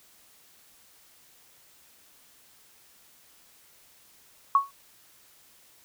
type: tone with exponential decay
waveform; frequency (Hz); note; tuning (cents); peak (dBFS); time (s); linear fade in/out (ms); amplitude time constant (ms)
sine; 1108.7; C#6; 0; -13; 4.55-4.71; 2; 33
effects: white hiss -58 dBFS RMS until 5.84 s